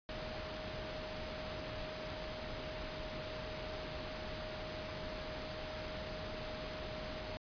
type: tone in noise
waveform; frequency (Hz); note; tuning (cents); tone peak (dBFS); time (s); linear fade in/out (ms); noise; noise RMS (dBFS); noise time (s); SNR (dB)
sine; 622.3; D#5; 0; -46; 0.09-7.37; 0; pink; -44; 0.09-7.37; -5
effects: resampled to 11025 Hz